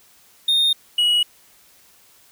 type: tone pair in turn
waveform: triangle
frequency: 3676 / 2912 Hz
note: A#7 / F#7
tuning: -25 / -28 cents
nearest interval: major third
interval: 403 cents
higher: first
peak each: -13 dBFS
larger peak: neither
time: 0.48-0.73 / 0.98-1.23 s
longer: neither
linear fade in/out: 5 ms
effects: white hiss -53 dBFS RMS until 2.31 s